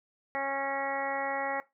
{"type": "harmonic tone", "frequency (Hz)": 274.5, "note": "C#4", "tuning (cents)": -17, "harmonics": [1, 2, 3, 4, 5, 6, 7, 8], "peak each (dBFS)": [-44, -35, -34, -41, -41, -46, -36, -42], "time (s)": [0.35, 1.6], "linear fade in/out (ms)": 0, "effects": ["noise-tail reverb RT60 0.2 s tail -19 dB re dry"]}